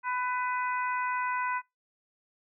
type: harmonic tone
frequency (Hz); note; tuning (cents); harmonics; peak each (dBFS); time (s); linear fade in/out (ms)
499.1; B4; +18; 2 / 3 / 4 / 5; -30 / -34 / -38 / -41; 0.03-1.62; 50
effects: noise-tail reverb RT60 0.2 s tail -26 dB re dry